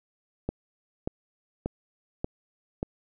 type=click train; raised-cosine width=2 ms; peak=-15 dBFS; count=5; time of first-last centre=0.49-2.829 s; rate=1.71 Hz; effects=none